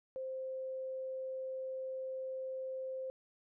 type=tone; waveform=sine; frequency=523.3 Hz; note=C5; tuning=in tune; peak=-38 dBFS; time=0.16-3.1 s; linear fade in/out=0 ms; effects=none